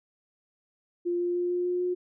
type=tone with pitch steps; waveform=sine; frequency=349.2 / 351.2 / 353.3 / 355.3 / 357.4 / 359.4 Hz; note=F4 / F4 / F4 / F4 / F4 / F4; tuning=0 / +10 / +20 / +30 / +40 / +50 cents; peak=-25 dBFS; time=1.05-1.95 s; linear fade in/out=20 ms; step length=150 ms; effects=none